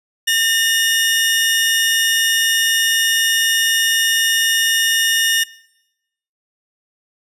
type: tone pair together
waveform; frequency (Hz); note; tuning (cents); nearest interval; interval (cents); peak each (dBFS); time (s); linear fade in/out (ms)
sawtooth; 1812 / 2876; A#6 / F#7; -50 / -50; minor sixth; 800; -13; 0.27-5.44; 10
effects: noise-tail reverb RT60 0.9 s tail -22 dB re dry + resampled to 32000 Hz